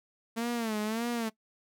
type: tone with vibrato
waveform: sawtooth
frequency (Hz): 224.8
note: A3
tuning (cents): +37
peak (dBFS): -26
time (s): 0.36-1.3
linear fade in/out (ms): 20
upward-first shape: sine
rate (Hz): 1.7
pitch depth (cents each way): 110
effects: noise-tail reverb RT60 0.1 s tail -20 dB re dry